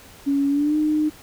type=tone with pitch glide; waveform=sine; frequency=280 to 305.3 Hz; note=C#4 to D#4; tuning=+18 to -33 cents; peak=-17 dBFS; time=0.26-1.1 s; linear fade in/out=20 ms; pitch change=+149 cents; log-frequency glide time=0.49-0.76 s; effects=pink hiss -46 dBFS RMS until 1.22 s